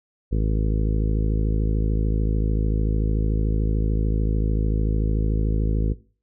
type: harmonic tone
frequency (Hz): 53.5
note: A1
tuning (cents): -48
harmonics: 1 / 2 / 3 / 4 / 5 / 6 / 7 / 8 / 9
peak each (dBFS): -20 / -26 / -30 / -32 / -34 / -36 / -37 / -38 / -39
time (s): 0.31-5.94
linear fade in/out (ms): 20
effects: noise-tail reverb RT60 0.4 s tail -20 dB re dry